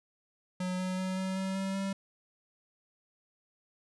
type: tone with pitch steps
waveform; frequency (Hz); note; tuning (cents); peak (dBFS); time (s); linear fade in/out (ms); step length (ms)
square; 183 / 184.91 / 186.85 / 188.8 / 190.77 / 192.77 / 194.78; F#3 / F#3 / F#3 / F#3 / G3 / G3 / G3; -19 / -1 / +17 / +35 / -47 / -29 / -11; -32; 0.6-1.93; 5; 190
effects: resampled to 24000 Hz